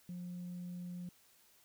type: tone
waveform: sine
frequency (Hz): 177.5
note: F3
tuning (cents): +28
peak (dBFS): -40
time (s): 0.09-1.09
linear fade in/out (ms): 2
effects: tanh soft clip ceiling -39 dBFS + white hiss -67 dBFS RMS until 1.64 s